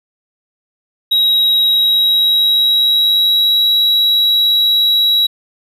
triangle tone with pitch glide, 3830 to 3881 Hz, A#7 to B7, +46 to -31 cents, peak -8 dBFS, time 1.11-5.27 s, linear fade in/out 10 ms, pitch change +23 cents, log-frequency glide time 1.66-3.68 s, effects none

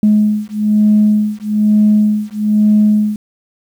sine beating tone pair, 210.7 / 211.8 Hz, G#3 / G#3, +25 / +34 cents, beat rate 1.1 Hz, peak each -11 dBFS, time 0.03-3.16 s, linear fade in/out 2 ms, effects tanh soft clip ceiling -2 dBFS + 7-bit

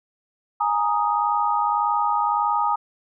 sine chord, Ab suspended second, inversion none, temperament equal, 830.6 / 932.3 / 1244.5 Hz, Ab5 / Bb5 / Eb6, 0 / 0 / 0 cents, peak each -23 dBFS, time 0.6-2.76 s, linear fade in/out 10 ms, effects none

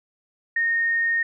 sine tone, 1846 Hz, A#6, 17 cents flat, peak -19 dBFS, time 0.56-1.23 s, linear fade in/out 5 ms, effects none

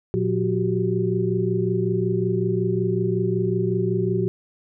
sine tone cluster, 116.7 / 180.1 / 364.1 / 389.5 Hz, A#2 / F#3 / F#4 / G4, +2 / -46 / -28 / -11 cents, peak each -25 dBFS, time 0.14-4.28 s, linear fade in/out 0 ms, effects none

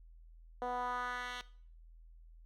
10% pulse tone with band-pass filter sweep, 246.9 Hz, B3, in tune, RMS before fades -39 dBFS, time 0.62-1.41 s, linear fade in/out 0 ms, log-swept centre 620 to 2800 Hz, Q 1.9, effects noise-tail reverb RT60 0.5 s tail -18 dB re dry + added 41 Hz sine -54 dBFS peak until 2.45 s

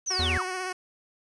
sine linear sweep, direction down, 6320 to 784 Hz, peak -26 dBFS, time 0.06-0.43 s, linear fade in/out 20 ms
10% pulse tone with vibrato, 370 Hz, F#4, in tune, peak -22 dBFS, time 0.1-0.73 s, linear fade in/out 10 ms, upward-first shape sine, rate 16 Hz, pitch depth 27 cents each way
square tone, 81.5 Hz, E2, 19 cents flat, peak -28 dBFS, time 0.19-0.38 s, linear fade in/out 5 ms
effects resampled to 22050 Hz + 9-bit

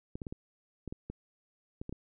clicks, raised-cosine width 3 ms, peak -26 dBFS, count 10, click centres 0.155 / 0.218 / 0.268 / 0.325 / 0.877 / 0.925 / 1.1 / 1.815 / 1.894 / 1.926 s, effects none

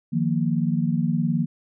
sine chord, Eb suspended second, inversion none, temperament just, 155.56 / 175.01 / 233.3 Hz, Eb3 / F3 / Bb3, 0 / +4 / +2 cents, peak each -24 dBFS, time 0.12-1.46 s, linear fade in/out 20 ms, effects none

